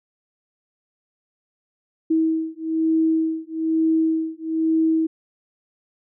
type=beating tone pair; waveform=sine; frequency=320.8 / 321.9 Hz; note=E4 / E4; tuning=-47 / -41 cents; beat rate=1.1 Hz; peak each=-21 dBFS; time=2.1-5.07 s; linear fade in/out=10 ms; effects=none